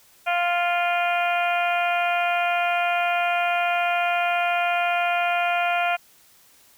harmonic tone, 349.2 Hz, F4, in tune, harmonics 2 / 3 / 4 / 5 / 6 / 7 / 8 / 9, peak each -22 / -35 / -27 / -36 / -34 / -27 / -35 / -40 dBFS, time 0.26-5.97 s, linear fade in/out 20 ms, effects white hiss -55 dBFS RMS until 6.77 s

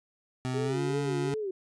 25% pulse tone with pitch glide, 128.4 to 141.65 Hz, C3 to C#3, -32 to +38 cents, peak -26 dBFS, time 0.45-1.34 s, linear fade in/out 0 ms, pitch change +170 cents, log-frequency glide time 0.63-0.81 s
sine tone with vibrato, 392 Hz, G4, in tune, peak -30 dBFS, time 0.54-1.51 s, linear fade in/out 5 ms, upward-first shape sine, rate 2.7 Hz, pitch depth 180 cents each way
effects resampled to 22050 Hz

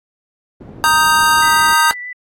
white low-pass noise, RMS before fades -35 dBFS, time 0.6-1.74 s, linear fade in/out 10 ms, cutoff 310 Hz, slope 12 dB/octave
square chord, Eb major, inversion second, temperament equal, 932.3 / 1244.5 / 1568 Hz, Bb5 / Eb6 / G6, 0 / 0 / 0 cents, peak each -15 dBFS, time 0.84-1.91 s, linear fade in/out 0 ms
sine tone with vibrato, 1978 Hz, B6, 2 cents sharp, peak -25 dBFS, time 1.42-2.13 s, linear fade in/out 5 ms, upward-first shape triangle, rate 6.4 Hz, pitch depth 17 cents each way
effects AAC 48 kbps

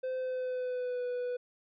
triangle tone with pitch glide, 515 to 493.2 Hz, C5 to B4, -28 to -2 cents, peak -30 dBFS, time 0.03-1.37 s, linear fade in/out 10 ms, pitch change -74 cents, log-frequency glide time 0.17-1.04 s, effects resampled to 11025 Hz

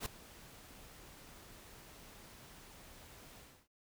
pink noise with ADSR envelope, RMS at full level -37 dBFS, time 0-3.68 s, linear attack 59 ms, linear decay 4 ms, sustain -19 dB, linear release 280 ms, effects none

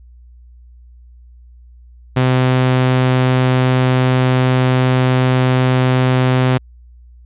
sawtooth tone, 128.2 Hz, C3, 35 cents flat, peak -7 dBFS, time 2.16-6.58 s, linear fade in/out 10 ms, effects added 60 Hz sine -39 dBFS peak until 7.25 s + resampled to 8000 Hz

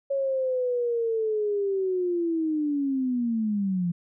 sine linear sweep, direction down, 554.4 to 169.4 Hz, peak -23 dBFS, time 0.1-3.92 s, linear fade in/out 10 ms, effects none

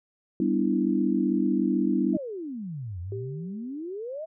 sine chord, E minor seventh, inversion first, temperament equal, 196 / 246.9 / 293.7 / 329.6 Hz, G3 / B3 / D4 / E4, 0 / 0 / 0 / 0 cents, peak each -27 dBFS, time 0.4-2.17 s, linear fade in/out 2 ms
sine exponential two-way sweep, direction down then up, 659.3 to 84.4 to 659.3 Hz, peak -32 dBFS, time 2.13-4.26 s, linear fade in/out 20 ms, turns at 3 s
sine tone with exponential decay, 392 Hz, G4, in tune, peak -31 dBFS, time 3.12-4.14 s, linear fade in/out 2 ms, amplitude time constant 220 ms
effects none

